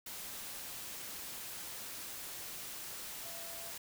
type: tone in noise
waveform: sine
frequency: 673 Hz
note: E5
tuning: 36 cents sharp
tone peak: -52 dBFS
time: 3.25-3.71 s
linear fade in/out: 5 ms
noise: white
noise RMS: -45 dBFS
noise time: 0.06-3.78 s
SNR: -10 dB
effects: none